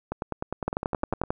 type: two click trains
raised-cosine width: 1 ms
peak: -11 / -15 dBFS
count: 8 / 12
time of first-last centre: 0.68-1.305 / 0.12-1.237 s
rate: 11.2 / 9.85 Hz
effects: none